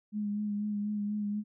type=tone with vibrato; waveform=sine; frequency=207.7 Hz; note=G#3; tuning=in tune; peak=-30 dBFS; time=0.12-1.44 s; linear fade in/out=50 ms; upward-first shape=sine; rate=4.1 Hz; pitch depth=26 cents each way; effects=none